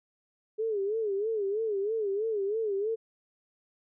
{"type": "tone with vibrato", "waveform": "sine", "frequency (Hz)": 419.6, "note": "G#4", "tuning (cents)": 18, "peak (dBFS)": -27, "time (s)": [0.58, 2.96], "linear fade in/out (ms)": 20, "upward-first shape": "sine", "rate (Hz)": 3.1, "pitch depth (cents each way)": 130, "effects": []}